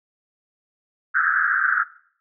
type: band-pass noise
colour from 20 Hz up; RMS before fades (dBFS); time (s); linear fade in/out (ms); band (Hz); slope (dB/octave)
white; -20; 1.14-1.84; 20; 1300 to 1700; 96
effects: noise-tail reverb RT60 0.6 s tail -20 dB re dry